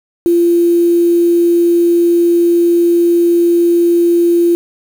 sine tone with quantisation, 343.3 Hz, F4, 30 cents flat, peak -7 dBFS, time 0.26-4.55 s, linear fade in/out 0 ms, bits 5, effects none

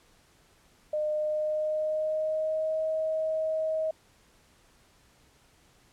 sine tone with pitch glide, 608 to 632.7 Hz, D#5 to D#5, -40 to +29 cents, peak -26 dBFS, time 0.93-3.91 s, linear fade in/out 5 ms, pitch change +69 cents, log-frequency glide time 1.12-2.82 s, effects pink hiss -62 dBFS RMS until 5.92 s + low-pass 11000 Hz 12 dB/octave

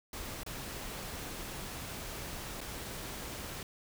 pink noise with dropouts, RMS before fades -42 dBFS, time 0.13-3.63 s, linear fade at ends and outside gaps 2 ms, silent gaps 0.434-0.463 / 2.607-2.612 s, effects none

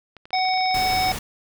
clicks, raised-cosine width 0.3 ms, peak -26 dBFS, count 12, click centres 0.167 / 0.255 / 0.306 / 0.352 / 0.386 / 0.453 / 0.486 / 0.537 / 0.576 / 0.608 / 0.658 / 0.711 s
harmonic tone, 747 Hz, F#5, 16 cents sharp, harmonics 1 / 3 / 5 / 7, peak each -20 / -27 / -32 / -27 dBFS, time 0.33-1.12 s, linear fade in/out 2 ms
pink noise, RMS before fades -30 dBFS, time 0.74-1.19 s, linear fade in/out 5 ms
effects none

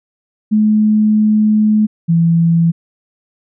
sine tone pair in turn, 213.8 / 167.05 Hz, A3 / E3, -49 / +23 cents, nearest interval major third, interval 428 cents, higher first, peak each -8 / -8 dBFS, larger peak neither, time 0.51-1.87 / 2.08-2.72 s, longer first, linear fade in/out 20 ms, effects none

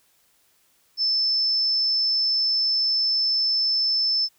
sine tone, 5274 Hz, E8, in tune, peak -19 dBFS, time 0.97-4.29 s, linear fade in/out 50 ms, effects white hiss -63 dBFS RMS until 4.38 s

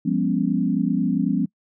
sine chord, C# dominant seventh, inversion first, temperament equal with one note detuned, 174.61 / 202.4 / 246.9 / 277.2 Hz, E#3 / G#3 / B3 / C#4, 0 / -44 / 0 / 0 cents, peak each -24 dBFS, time 0.05-1.46 s, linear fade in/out 10 ms, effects noise-tail reverb RT60 0.1 s tail -25 dB re dry

